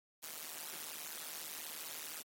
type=noise with amplitude modulation; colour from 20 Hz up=white; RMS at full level=-42 dBFS; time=0.22-2.23 s; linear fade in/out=20 ms; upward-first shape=sine; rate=155 Hz; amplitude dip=95%; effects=high-pass 200 Hz 12 dB/octave + AAC 48 kbps